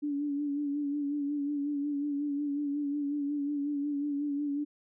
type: tone with vibrato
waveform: sine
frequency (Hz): 288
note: D4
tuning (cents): -34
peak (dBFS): -29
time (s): 0.02-4.65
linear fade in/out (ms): 20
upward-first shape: sine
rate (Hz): 5.5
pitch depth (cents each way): 41
effects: none